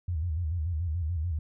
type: tone with vibrato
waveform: sine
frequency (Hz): 82.41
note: E2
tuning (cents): 0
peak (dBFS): -27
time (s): 0.08-1.39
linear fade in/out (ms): 5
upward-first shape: square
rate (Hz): 6.9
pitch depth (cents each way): 120
effects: none